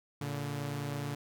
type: tone pair together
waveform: sawtooth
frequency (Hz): 114.19 / 143.6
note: A#2 / D3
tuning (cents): -35 / -39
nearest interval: major third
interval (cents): 396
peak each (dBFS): -36 / -32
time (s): 0.21-1.15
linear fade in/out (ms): 5
effects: none